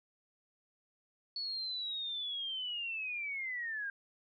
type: linear sweep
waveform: sine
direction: down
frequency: 4435 to 1584 Hz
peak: -36 dBFS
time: 1.36-3.9 s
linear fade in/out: 2 ms
effects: none